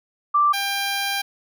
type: tone pair in turn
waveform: sine / 10% pulse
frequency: 1174.7 / 795.7 Hz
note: D6 / G5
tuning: 0 / +26 cents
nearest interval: perfect fifth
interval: 674 cents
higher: first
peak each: -14 dBFS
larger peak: neither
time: 0.34-0.53 / 0.53-1.22 s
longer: second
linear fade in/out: 10 ms
effects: none